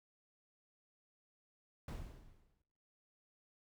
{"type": "noise with exponential decay", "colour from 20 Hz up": "brown", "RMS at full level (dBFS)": -40, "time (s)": [1.88, 2.62], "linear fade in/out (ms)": 2, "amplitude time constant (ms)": 160, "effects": ["noise-tail reverb RT60 1.0 s tail -24 dB re dry"]}